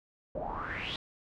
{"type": "noise with low-pass filter sweep", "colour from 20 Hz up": "pink", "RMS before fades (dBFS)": -37, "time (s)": [0.35, 0.96], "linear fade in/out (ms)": 2, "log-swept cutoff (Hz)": [540, 3800], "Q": 7.1, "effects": []}